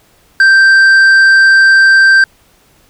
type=tone with tanh clipping; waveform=sine; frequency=1568 Hz; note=G6; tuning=in tune; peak=-4 dBFS; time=0.4-2.24 s; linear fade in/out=2 ms; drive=6 dB; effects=pink hiss -49 dBFS RMS until 2.89 s